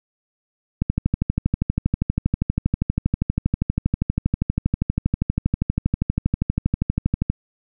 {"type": "click train", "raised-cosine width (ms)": 5, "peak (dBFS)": -6, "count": 82, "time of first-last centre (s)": [0.82, 7.3], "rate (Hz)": 12.5, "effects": []}